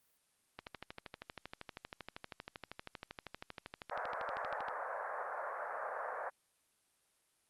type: click train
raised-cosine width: 0.3 ms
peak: -28 dBFS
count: 53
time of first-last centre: 0.59-4.684 s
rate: 12.7 Hz
type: band-pass noise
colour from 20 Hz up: pink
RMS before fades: -41 dBFS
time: 3.91-6.3 s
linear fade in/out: 10 ms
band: 520 to 1700 Hz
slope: 48 dB/octave
effects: white hiss -75 dBFS RMS until 7.49 s + Opus 32 kbps